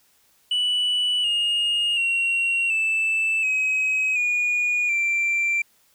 sine tone with pitch steps, 2960 / 2849 / 2743 / 2640 / 2541 / 2446 / 2355 Hz, F#7 / F7 / F7 / E7 / D#7 / D#7 / D7, 0 / +34 / -32 / +2 / +36 / -30 / +4 cents, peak -17 dBFS, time 0.51-5.62 s, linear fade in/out 5 ms, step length 730 ms, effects tanh soft clip ceiling -18 dBFS + white hiss -61 dBFS RMS until 5.94 s

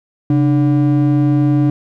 triangle ring-modulated tone, 216.9 Hz, A3, 25 cents flat, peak -5 dBFS, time 0.3-1.7 s, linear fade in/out 2 ms, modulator 81.5 Hz, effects none

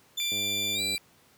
35% pulse tone with pitch glide, 3521 to 3975 Hz, A7 to B7, 0 to +10 cents, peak -27 dBFS, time 0.17-0.97 s, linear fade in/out 10 ms, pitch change +210 cents, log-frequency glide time 0.74-0.81 s
35% pulse tone, 2368 Hz, D7, 14 cents sharp, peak -31 dBFS, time 0.2-0.98 s, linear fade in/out 0 ms
click train, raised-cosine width 2 ms, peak -28 dBFS, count 65, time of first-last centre 0.32-0.947 s, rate 102 Hz
effects pink hiss -60 dBFS RMS until 1.37 s + high-pass 100 Hz 12 dB/octave

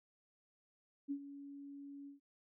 sine tone with ADSR envelope, 281.5 Hz, C#4, 27 cents sharp, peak -35 dBFS, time 1.08-2.2 s, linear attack 31 ms, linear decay 74 ms, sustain -13 dB, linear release 130 ms, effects none

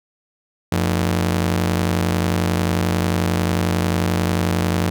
sawtooth ring-modulated tone, 133.6 Hz, C3, 36 cents sharp, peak -10 dBFS, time 0.72-4.9 s, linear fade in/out 2 ms, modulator 41.2 Hz, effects none

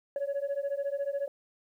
sine beating tone pair, 554.4 / 568.4 Hz, C#5 / C#5, 0 / +43 cents, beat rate 14 Hz, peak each -31 dBFS, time 0.16-1.28 s, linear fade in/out 2 ms, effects tanh soft clip ceiling -26 dBFS + 11-bit

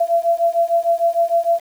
sine beating tone pair, 674 / 680.6 Hz, E5 / F5, +38 / -45 cents, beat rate 6.6 Hz, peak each -17 dBFS, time 0-1.6 s, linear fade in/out 10 ms, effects 7-bit

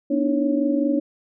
sine tone cluster, 244.5 / 291 / 315.9 / 553 Hz, B3 / D4 / D#4 / C#5, -17 / -16 / +26 / -4 cents, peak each -25 / -20 / -27 / -26 dBFS, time 0.1-1 s, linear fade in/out 10 ms, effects none

